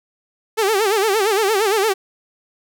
sawtooth tone with vibrato, 415.3 Hz, G#4, in tune, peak -11 dBFS, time 0.57-1.94 s, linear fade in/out 20 ms, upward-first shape sine, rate 8.7 Hz, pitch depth 150 cents each way, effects none

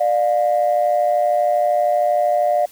sine tone pair together, 596 / 708.8 Hz, D5 / F5, +25 / +25 cents, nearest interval minor third, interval 300 cents, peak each -16 dBFS, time 0-2.66 s, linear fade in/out 10 ms, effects tanh soft clip ceiling -8 dBFS + white hiss -47 dBFS RMS until 2.71 s

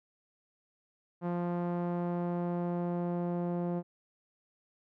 sawtooth tone with low-pass filter sweep, 174.61 Hz, F3, in tune, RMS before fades -33 dBFS, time 1.21-3.83 s, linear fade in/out 50 ms, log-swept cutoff 990 to 660 Hz, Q 1.1, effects none

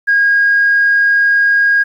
sine tone, 1633 Hz, G#6, 30 cents flat, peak -7 dBFS, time 0.07-1.84 s, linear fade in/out 20 ms, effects tanh soft clip ceiling -3 dBFS + 8-bit

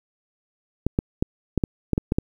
clicks, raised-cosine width 3 ms, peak -7 dBFS, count 9, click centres 0.866 / 0.989 / 1.225 / 1.577 / 1.638 / 1.933 / 1.979 / 2.121 / 2.185 s, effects 8-bit

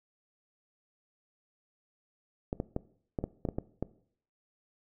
clicks, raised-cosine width 2 ms, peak -18 dBFS, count 9, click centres 2.529 / 2.601 / 2.764 / 3.188 / 3.24 / 3.452 / 3.488 / 3.585 / 3.826 s, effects noise-tail reverb RT60 0.6 s tail -19 dB re dry

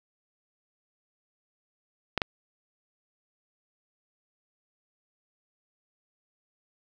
clicks, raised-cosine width 0.3 ms, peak -9 dBFS, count 2, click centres 2.177 / 2.218 s, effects none

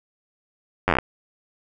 slowing click train, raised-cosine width 0.5 ms, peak -3 dBFS, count 9, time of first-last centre 0.88-0.986 s, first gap 10 ms, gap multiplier 1.08, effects none

